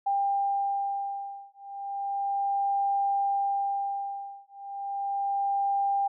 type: beating tone pair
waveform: sine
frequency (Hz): 796 / 796.34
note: G5 / G5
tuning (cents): +26 / +27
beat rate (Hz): 0.34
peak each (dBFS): -29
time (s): 0.06-6.08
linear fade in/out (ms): 10
effects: none